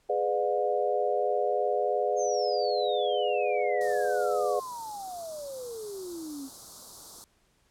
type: chord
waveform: sine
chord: G# diminished seventh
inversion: none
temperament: just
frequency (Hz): 415.3 / 498.4 / 598 / 717.6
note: G#4 / B4 / D5 / F5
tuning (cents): 0 / +16 / +31 / +47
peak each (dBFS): -30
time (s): 0.09-4.6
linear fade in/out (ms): 10
type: exponential sweep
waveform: sine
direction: down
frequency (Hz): 6510 to 261.6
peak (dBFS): -36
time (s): 2.16-6.5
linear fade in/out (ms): 50
type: band-stop noise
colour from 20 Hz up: white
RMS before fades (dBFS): -45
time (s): 3.81-7.24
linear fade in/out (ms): 0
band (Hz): 1300 to 3900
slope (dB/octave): 48
effects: pink hiss -68 dBFS RMS until 7.7 s + low-pass 11000 Hz 12 dB/octave